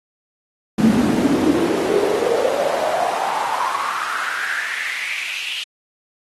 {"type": "noise with high-pass filter sweep", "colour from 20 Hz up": "brown", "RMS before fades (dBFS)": -20, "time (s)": [0.78, 5.64], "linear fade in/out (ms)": 5, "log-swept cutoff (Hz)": [210, 3000], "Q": 6.1, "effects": ["AAC 32 kbps"]}